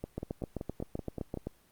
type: two click trains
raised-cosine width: 2 ms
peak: -21 / -23 dBFS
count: 11 / 8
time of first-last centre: 0.18-1.47 / 0.04-1.373 s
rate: 7.75 / 5.25 Hz
effects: pink hiss -65 dBFS RMS until 1.71 s + Opus 24 kbps